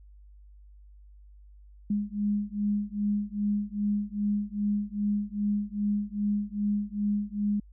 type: beating tone pair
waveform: sine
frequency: 204.8 / 207.3 Hz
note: G#3 / G#3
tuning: -24 / -3 cents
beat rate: 2.5 Hz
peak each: -29 dBFS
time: 1.9-7.6 s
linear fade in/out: 5 ms
effects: added 50 Hz sine -49 dBFS peak until 7.72 s